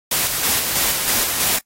white noise with tremolo, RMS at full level -18 dBFS, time 0.11-1.59 s, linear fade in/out 5 ms, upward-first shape square, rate 3.1 Hz, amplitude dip 35%, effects noise-tail reverb RT60 0.1 s tail -22 dB re dry + AAC 48 kbps

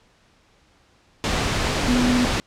sine tone in noise, 246.9 Hz, B3, in tune, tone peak -17 dBFS, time 1.88-2.25 s, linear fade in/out 0 ms, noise pink, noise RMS -22 dBFS, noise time 1.24-2.4 s, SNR +2 dB, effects pink hiss -58 dBFS RMS until 2.46 s + low-pass 6000 Hz 12 dB/octave

